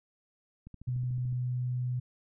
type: click train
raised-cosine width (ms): 5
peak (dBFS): -34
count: 10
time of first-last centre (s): 0.67-1.327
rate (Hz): 13.7
type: tone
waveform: sine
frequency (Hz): 124.8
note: B2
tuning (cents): +19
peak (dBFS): -29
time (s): 0.87-2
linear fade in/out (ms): 10
effects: none

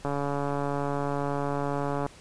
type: click train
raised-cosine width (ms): 1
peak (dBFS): -16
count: 287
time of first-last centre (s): 0.05-2.064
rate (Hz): 142
effects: pink hiss -51 dBFS RMS until 2.2 s + resampled to 22050 Hz

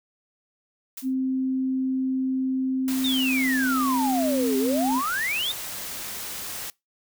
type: noise with exponential decay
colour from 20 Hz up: blue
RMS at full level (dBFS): -32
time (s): 0.97-1.15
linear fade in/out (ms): 5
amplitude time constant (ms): 37
type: tone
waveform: sine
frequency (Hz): 261.6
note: C4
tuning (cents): 0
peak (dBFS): -22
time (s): 1.02-5.02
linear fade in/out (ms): 50
type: noise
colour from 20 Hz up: white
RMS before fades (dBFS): -34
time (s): 2.88-6.7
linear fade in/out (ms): 0
type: exponential two-way sweep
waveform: sine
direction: down then up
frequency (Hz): 3756 to 391.2 to 3756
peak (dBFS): -24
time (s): 3.04-5.52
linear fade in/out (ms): 5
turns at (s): 4.58
effects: noise-tail reverb RT60 0.2 s tail -23 dB re dry

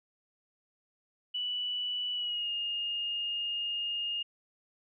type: tone with pitch glide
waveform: sine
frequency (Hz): 2960 to 2838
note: F#7 to F7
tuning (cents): 0 to +27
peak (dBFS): -31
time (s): 1.34-4.23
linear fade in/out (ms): 10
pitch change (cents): -73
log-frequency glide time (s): 2.13-2.5
effects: none

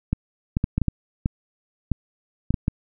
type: clicks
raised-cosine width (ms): 5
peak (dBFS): -8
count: 11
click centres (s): 0.13 / 0.569 / 0.641 / 0.78 / 0.817 / 0.883 / 1.259 / 1.917 / 2.506 / 2.542 / 2.681
effects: none

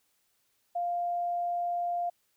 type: tone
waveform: sine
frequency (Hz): 699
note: F5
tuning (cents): +1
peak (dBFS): -28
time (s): 0.75-2.1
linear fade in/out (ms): 10
effects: white hiss -73 dBFS RMS until 2.36 s

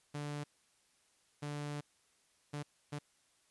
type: tone bursts at uneven times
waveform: sawtooth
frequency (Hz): 146.5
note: D3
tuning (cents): -4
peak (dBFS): -35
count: 4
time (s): 0.14-0.44 / 1.42-1.81 / 2.53-2.63 / 2.92-2.99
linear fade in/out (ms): 10
effects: white hiss -72 dBFS RMS until 3.5 s + resampled to 24000 Hz

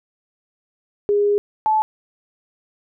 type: tone pair in turn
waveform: sine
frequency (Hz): 410 / 866.8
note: G#4 / A5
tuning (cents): -22 / -26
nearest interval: octave + minor second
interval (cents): 1296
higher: second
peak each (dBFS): -14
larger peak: neither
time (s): 1.09-1.38 / 1.66-1.82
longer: first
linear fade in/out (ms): 0
effects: none

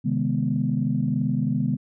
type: tone cluster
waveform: sine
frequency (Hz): 131.8 / 154.8 / 206.6 / 244.9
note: C3 / D#3 / G#3 / B3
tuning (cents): +13 / -9 / -9 / -14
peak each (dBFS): -26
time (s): 0.04-1.77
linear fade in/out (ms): 20
effects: tanh soft clip ceiling -10 dBFS

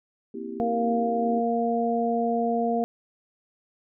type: chord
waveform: sine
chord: C dominant seventh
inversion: third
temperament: just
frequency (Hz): 235.5 / 261.6 / 327 / 392.4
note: Bb3 / C4 / E4 / G4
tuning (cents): +18 / 0 / -14 / +2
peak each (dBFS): -37 / -39 / -38 / -36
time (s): 0.34-1.4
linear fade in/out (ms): 5
type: harmonic tone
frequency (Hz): 233.1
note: A#3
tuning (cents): 0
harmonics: 1 / 2 / 3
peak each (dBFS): -26 / -27 / -26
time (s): 0.6-2.84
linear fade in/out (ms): 0
effects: none

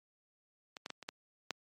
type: clicks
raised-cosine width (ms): 0.2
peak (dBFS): -27 / -22 / -22 / -30 / -21 / -17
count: 6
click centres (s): 0.768 / 0.861 / 0.903 / 1.027 / 1.089 / 1.507
effects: high-pass 200 Hz 12 dB/octave + MP3 64 kbps

